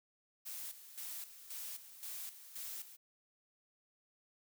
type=noise with tremolo; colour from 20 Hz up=blue; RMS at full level=-45 dBFS; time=0.45-2.97 s; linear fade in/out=20 ms; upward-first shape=square; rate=1.9 Hz; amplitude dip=70%; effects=none